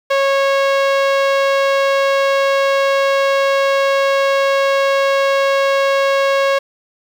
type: tone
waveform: sawtooth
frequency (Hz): 549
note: C#5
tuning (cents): -17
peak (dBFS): -8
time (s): 0.1-6.59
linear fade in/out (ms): 10
effects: low-pass 4000 Hz 12 dB/octave + 7-bit